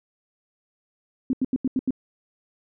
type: tone bursts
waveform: sine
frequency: 259.2 Hz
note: C4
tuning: 16 cents flat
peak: -19 dBFS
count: 6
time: 1.3-1.907 s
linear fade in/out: 2 ms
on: 32 ms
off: 83 ms
effects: none